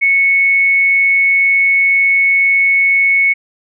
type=tone with amplitude modulation; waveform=sine; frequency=2207 Hz; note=C#7; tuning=8 cents flat; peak=-7 dBFS; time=0.01-3.34 s; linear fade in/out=20 ms; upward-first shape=sine; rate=188 Hz; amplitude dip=25%; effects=none